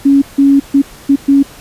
sine tone bursts at uneven times, 277.8 Hz, C#4, 4 cents sharp, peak -4 dBFS, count 5, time 0.05-0.22 / 0.38-0.6 / 0.74-0.82 / 1.09-1.16 / 1.28-1.43 s, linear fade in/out 10 ms, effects pink hiss -36 dBFS RMS until 1.6 s + resampled to 32000 Hz

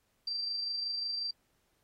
sine tone with amplitude modulation, 4699 Hz, D8, in tune, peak -31 dBFS, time 0.27-1.31 s, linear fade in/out 5 ms, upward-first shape sine, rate 25.5 Hz, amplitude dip 35%, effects pink hiss -75 dBFS RMS until 1.83 s + AAC 48 kbps

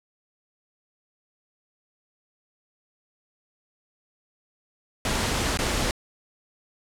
pink noise with dropouts, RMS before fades -25 dBFS, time 5.05-5.91 s, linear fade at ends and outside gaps 1 ms, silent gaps 5.573-5.589 s, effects low-pass 9000 Hz 12 dB/octave

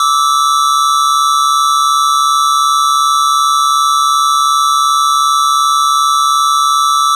square tone pair together, 1165.3 / 1308 Hz, D6 / E6, -14 / -14 cents, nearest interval major second, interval 200 cents, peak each -12 dBFS, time 0-7.15 s, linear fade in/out 2 ms, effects low-pass 10000 Hz 12 dB/octave

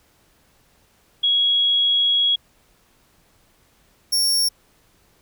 sine / sawtooth tone pair in turn, 3322 / 5499 Hz, G#7 / F8, 0 / -28 cents, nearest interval major sixth, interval 872 cents, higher second, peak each -15 / -14 dBFS, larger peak second, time 1.23-2.36 / 4.12-4.49 s, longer first, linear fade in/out 10 ms, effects pink hiss -59 dBFS RMS until 5.21 s

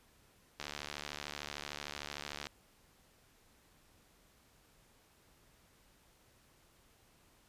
click train, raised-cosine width 0.2 ms, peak -23 dBFS, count 138, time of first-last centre 0.6-2.469 s, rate 73.3 Hz, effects pink hiss -67 dBFS RMS until 7.48 s + resampled to 32000 Hz

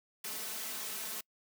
white noise with comb filter, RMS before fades -40 dBFS, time 0.24-1.21 s, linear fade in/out 5 ms, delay 4.6 ms, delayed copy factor +0.7, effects noise-tail reverb RT60 0.1 s tail -26 dB re dry + high-pass 150 Hz 12 dB/octave

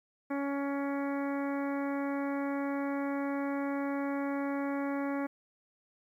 harmonic tone, 279.9 Hz, C#4, 17 cents sharp, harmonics 1 / 2 / 3 / 4 / 5 / 6 / 7 / 8, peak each -32 / -38 / -42 / -44 / -46 / -48 / -49 / -50 dBFS, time 0.3-5.27 s, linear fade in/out 10 ms, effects 11-bit

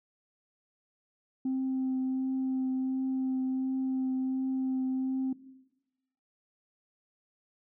sine tone with vibrato, 261.6 Hz, C4, in tune, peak -26 dBFS, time 1.45-5.33 s, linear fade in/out 5 ms, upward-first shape triangle, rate 1.4 Hz, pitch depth 12 cents each way, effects noise-tail reverb RT60 1.0 s tail -17 dB re dry + tanh soft clip ceiling -25 dBFS

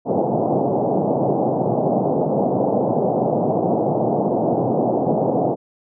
white band-pass noise, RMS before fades -19 dBFS, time 0.05-5.56 s, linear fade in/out 50 ms, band 120 to 780 Hz, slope 48 dB/octave, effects none

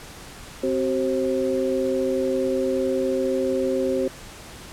sine tone cluster, 260.8 / 381 / 531 Hz, C4 / G4 / C5, -5 / -49 / +25 cents, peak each -26 / -24 / -24 dBFS, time 0.63-4.08 s, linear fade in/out 5 ms, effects pink hiss -41 dBFS RMS until 4.72 s + low-pass 11000 Hz 12 dB/octave

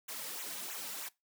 white noise with flanger, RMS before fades -42 dBFS, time 0.08-1.09 s, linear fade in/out 10 ms, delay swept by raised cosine 0.2 to 2.9 ms, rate 3.1 Hz, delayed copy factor -0.9, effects noise-tail reverb RT60 0.2 s tail -21 dB re dry + high-pass 200 Hz 12 dB/octave

